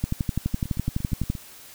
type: two click trains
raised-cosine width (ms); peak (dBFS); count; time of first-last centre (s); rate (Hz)
5; -21 / -11; 8 / 16; 0.54-1.352 / 0.04-1.301; 8.62 / 11.9
effects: white hiss -46 dBFS RMS until 1.74 s